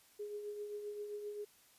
sine tone with tremolo, 415.3 Hz, G#4, in tune, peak -39 dBFS, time 0.19-1.45 s, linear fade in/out 10 ms, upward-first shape triangle, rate 7.6 Hz, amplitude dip 50%, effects white hiss -66 dBFS RMS until 1.78 s + resampled to 32000 Hz

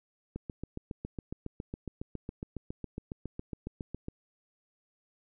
click train, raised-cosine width 3 ms, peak -24 dBFS, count 28, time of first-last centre 0.36-4.084 s, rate 7.25 Hz, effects none

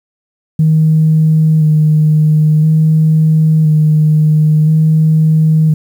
sine tone with vibrato, 155.56 Hz, D#3, in tune, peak -5 dBFS, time 0.59-5.74 s, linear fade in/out 5 ms, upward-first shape square, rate 0.49 Hz, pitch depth 19 cents each way, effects tanh soft clip ceiling -1 dBFS + 7-bit

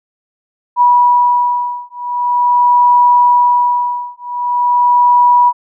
sine beating tone pair, 974 / 974.44 Hz, B5 / B5, -24 / -24 cents, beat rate 0.44 Hz, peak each -11 dBFS, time 0.76-5.53 s, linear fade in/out 50 ms, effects none

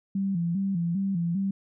sine tone with vibrato, 182.2 Hz, F#3, 26 cents flat, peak -24 dBFS, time 0.15-1.51 s, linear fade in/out 5 ms, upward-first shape square, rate 2.5 Hz, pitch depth 120 cents each way, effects none

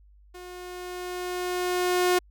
sawtooth tone with level ramp, 360 Hz, F#4, 47 cents flat, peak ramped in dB -37 to -15 dBFS, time 0.34-2.19 s, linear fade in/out 10 ms, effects added 50 Hz sine -52 dBFS peak until 2.3 s

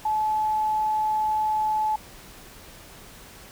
sine tone, 861 Hz, A5, 38 cents flat, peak -21 dBFS, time 0.05-1.96 s, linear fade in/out 5 ms, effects pink hiss -46 dBFS RMS until 3.51 s

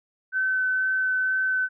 sine tone with vibrato, 1523 Hz, F#6, 50 cents sharp, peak -21 dBFS, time 0.32-1.69 s, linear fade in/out 50 ms, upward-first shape sine, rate 2.1 Hz, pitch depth 8 cents each way, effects none

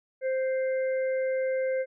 harmonic tone, 523 Hz, C5, 1 cent flat, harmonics 1 / 3 / 4, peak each -25 / -41 / -41 dBFS, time 0.21-1.86 s, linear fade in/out 50 ms, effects none

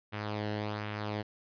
sawtooth tone with flanger, 105.3 Hz, G#2, 24 cents sharp, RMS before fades -36 dBFS, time 0.12-1.23 s, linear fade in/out 20 ms, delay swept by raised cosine 0.21 to 0.86 ms, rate 1.3 Hz, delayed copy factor -0.55, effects resampled to 11025 Hz

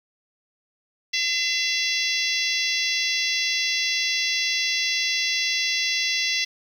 harmonic tone, 678 Hz, E5, 49 cents sharp, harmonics 3 / 4 / 5 / 6 / 7 / 8 / 9, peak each -27 / -28 / -29 / -30 / -30 / -31 / -32 dBFS, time 1.13-6.45 s, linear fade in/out 10 ms, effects 8-bit

